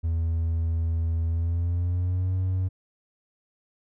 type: tone with pitch glide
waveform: triangle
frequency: 82.41 to 93.04 Hz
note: E2 to F#2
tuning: 0 to +10 cents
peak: -20 dBFS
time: 0.03-2.69 s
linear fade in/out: 20 ms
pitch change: +210 cents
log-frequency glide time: 1.27-2.33 s
effects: tanh soft clip ceiling -16 dBFS